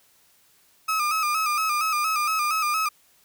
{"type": "tone with vibrato", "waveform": "35% pulse", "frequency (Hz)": 1244.5, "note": "D#6", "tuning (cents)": 0, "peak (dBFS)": -20, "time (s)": [0.88, 2.89], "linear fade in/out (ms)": 10, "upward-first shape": "square", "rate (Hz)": 4.3, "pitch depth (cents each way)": 57, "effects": ["white hiss -60 dBFS RMS until 3.24 s"]}